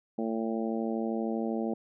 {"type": "harmonic tone", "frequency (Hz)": 112.7, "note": "A2", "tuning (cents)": 42, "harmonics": [2, 3, 4, 5, 6, 7], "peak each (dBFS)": [-31, -35, -37, -39, -41, -42], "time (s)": [0.18, 1.74], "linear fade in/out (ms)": 5, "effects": []}